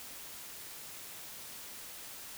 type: silence
effects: white hiss -47 dBFS RMS until 2.37 s